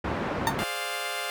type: band-pass noise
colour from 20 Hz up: pink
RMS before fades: -30 dBFS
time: 0.04-0.64 s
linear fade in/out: 5 ms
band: 100 to 1600 Hz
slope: 12 dB/octave
type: tone with exponential decay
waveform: 35% pulse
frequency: 909 Hz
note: A#5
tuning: 44 cents flat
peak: -16 dBFS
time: 0.47-0.56 s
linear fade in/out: 1 ms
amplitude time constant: 19 ms
type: chord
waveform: 10% pulse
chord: D half-diminished seventh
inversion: second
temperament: equal with one note detuned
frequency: 415.3 / 523.3 / 587.3 / 700.5 Hz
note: Ab4 / C5 / D5 / F5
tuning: 0 / 0 / 0 / +5 cents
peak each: -30 / -28 / -29 / -24 dBFS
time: 0.59-1.3 s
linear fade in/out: 0 ms
effects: none